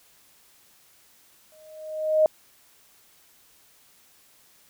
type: tone with exponential growth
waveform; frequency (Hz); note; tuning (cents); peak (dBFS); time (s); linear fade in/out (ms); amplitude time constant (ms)
sine; 622.3; D#5; 0; -13; 1.52-2.26; 1; 160
effects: white hiss -58 dBFS RMS until 4.69 s